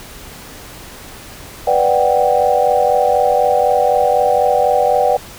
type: chord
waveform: sine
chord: G major seventh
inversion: first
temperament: equal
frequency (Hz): 493.9 / 587.3 / 740 / 784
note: B4 / D5 / F#5 / G5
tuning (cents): 0 / 0 / 0 / 0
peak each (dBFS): -16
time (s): 1.67-5.17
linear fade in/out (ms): 5
effects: pink hiss -35 dBFS RMS until 5.38 s